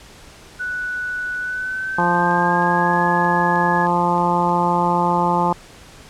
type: tone with pitch glide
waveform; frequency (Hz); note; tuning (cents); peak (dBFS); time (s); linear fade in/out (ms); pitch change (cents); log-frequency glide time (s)
sine; 1480 to 1680.5; F#6 to G#6; 0 to +20; -22; 0.59-3.87; 20; +220; 1.39-3.03
type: harmonic tone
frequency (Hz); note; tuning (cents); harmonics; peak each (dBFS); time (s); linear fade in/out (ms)
174.61; F3; 0; 1 / 2 / 3 / 4 / 5 / 6 / 7; -22 / -25 / -26 / -27 / -18 / -23 / -28; 1.98-5.53; 5
type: click train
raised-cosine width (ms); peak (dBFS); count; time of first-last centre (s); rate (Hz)
0.2; -25; 9; 2-4.492; 3.21
effects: pink hiss -43 dBFS RMS until 6.09 s + low-pass 9000 Hz 12 dB/octave